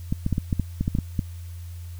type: clicks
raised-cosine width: 5 ms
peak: -10 dBFS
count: 11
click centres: 0.125 / 0.264 / 0.327 / 0.381 / 0.528 / 0.597 / 0.81 / 0.879 / 0.951 / 0.987 / 1.192 s
effects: added 86 Hz sine -34 dBFS peak until 1.99 s + white hiss -53 dBFS RMS until 1.99 s